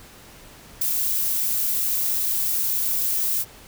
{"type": "noise with ADSR envelope", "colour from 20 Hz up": "violet", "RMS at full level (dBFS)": -19, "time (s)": [0.81, 3.45], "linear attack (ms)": 9, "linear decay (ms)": 4, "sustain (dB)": -4, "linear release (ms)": 43, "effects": ["pink hiss -46 dBFS RMS until 3.67 s"]}